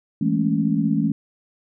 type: chord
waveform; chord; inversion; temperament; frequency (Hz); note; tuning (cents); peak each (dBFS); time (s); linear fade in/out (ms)
sine; A major seventh; second; equal with one note detuned; 164.81 / 207.7 / 223.1 / 277.2; E3 / G#3 / A3 / C#4; 0 / 0 / +24 / 0; -23; 0.21-1.12; 5
effects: none